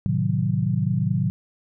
sine chord, A diminished seventh, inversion none, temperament equal, 110 / 130.81 / 155.56 / 185 Hz, A2 / C3 / Eb3 / Gb3, 0 / 0 / 0 / 0 cents, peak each -25 dBFS, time 0.06-1.3 s, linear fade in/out 0 ms, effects none

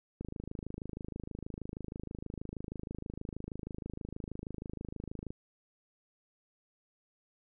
click train, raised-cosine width 3 ms, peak -27 dBFS, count 135, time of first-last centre 0.21-5.305 s, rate 26.3 Hz, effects none

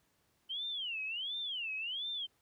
sine tone with vibrato, 3025 Hz, F#7, 38 cents sharp, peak -36 dBFS, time 0.49-2.27 s, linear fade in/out 20 ms, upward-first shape sine, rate 1.4 Hz, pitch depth 300 cents each way, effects pink hiss -74 dBFS RMS until 2.41 s + high-pass 60 Hz 12 dB/octave

